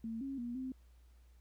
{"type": "tone with pitch steps", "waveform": "sine", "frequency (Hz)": [226, 272.1, 239.4, 259.7], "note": ["A3", "C#4", "A#3", "C4"], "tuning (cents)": [47, -32, 46, -13], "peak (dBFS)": -38, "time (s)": [0.04, 0.72], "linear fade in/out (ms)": 2, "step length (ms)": 170, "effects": ["added 60 Hz sine -59 dBFS peak until 1.4 s", "pink hiss -75 dBFS RMS until 1.4 s"]}